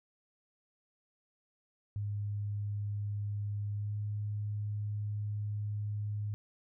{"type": "tone with pitch glide", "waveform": "sine", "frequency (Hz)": [102.9, 104.28], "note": ["G#2", "G#2"], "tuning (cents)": [-16, 8], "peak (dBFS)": -33, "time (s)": [1.96, 6.34], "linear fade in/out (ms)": 0, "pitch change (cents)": 24, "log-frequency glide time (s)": [3.74, 3.94], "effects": []}